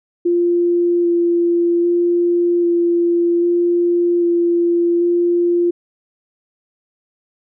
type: tone with vibrato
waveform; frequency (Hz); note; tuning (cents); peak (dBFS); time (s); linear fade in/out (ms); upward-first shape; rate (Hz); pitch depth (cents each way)
sine; 345.6; F4; -18; -12; 0.25-5.71; 10; square; 0.63; 9
effects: none